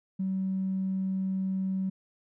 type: tone with tanh clipping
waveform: triangle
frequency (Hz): 190.1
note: F#3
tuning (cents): +47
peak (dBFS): -27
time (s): 0.19-1.9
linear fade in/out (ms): 10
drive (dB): 4
effects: none